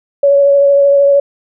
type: tone with vibrato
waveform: sine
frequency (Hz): 562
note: C#5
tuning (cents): +24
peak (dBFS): -5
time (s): 0.23-1.2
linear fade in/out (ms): 5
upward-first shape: triangle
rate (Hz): 13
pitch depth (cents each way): 17
effects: none